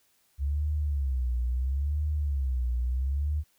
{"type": "tone with vibrato", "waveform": "sine", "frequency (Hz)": 67.6, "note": "C#2", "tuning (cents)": -43, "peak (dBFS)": -25, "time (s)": [0.38, 3.44], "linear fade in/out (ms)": 50, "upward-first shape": "sine", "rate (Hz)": 0.74, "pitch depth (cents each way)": 190, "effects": ["white hiss -68 dBFS RMS until 3.58 s"]}